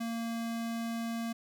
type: tone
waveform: square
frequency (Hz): 230.1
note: A#3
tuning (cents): -22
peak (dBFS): -34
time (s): 0-1.33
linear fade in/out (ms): 10
effects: none